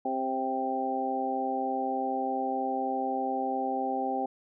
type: harmonic tone with a mistuned harmonic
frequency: 131.9 Hz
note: C3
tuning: 14 cents sharp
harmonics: 2 / 3 / 4 / 5 / 6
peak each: -34 / -37 / -36 / -39 / -30 dBFS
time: 0.05-4.26 s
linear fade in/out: 5 ms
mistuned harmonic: 6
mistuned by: -17 cents
effects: none